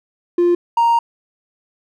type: tone pair in turn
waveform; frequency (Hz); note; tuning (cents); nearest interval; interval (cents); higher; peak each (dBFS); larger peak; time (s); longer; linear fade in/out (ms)
triangle; 349.2 / 932.3; F4 / A#5; 0 / 0; octave + perfect fourth; 1700; second; -8; neither; 0.38-0.55 / 0.77-0.99; second; 5
effects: tanh soft clip ceiling -6 dBFS